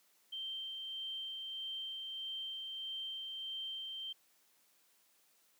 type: tone with tremolo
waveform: sine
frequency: 3136 Hz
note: G7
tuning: in tune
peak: -39 dBFS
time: 0.32-4.13 s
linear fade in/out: 10 ms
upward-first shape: sine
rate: 1.6 Hz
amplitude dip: 25%
effects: white hiss -71 dBFS RMS until 5.59 s + high-pass 200 Hz 12 dB/octave